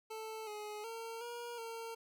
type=tone with pitch steps; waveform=25% pulse; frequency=440.2 / 420.9 / 456 / 475.7 / 456.5 Hz; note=A4 / G#4 / A#4 / A#4 / A#4; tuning=+1 / +23 / -38 / +35 / -36 cents; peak=-39 dBFS; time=0.1-1.95 s; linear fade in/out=10 ms; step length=370 ms; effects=none